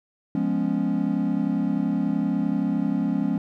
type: chord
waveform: triangle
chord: C# dominant seventh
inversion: first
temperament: equal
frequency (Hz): 174.61 / 207.7 / 246.9 / 277.2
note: E#3 / G#3 / B3 / C#4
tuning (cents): 0 / 0 / 0 / 0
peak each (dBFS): -26 / -24 / -26 / -24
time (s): 0.35-3.38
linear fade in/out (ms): 2
effects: none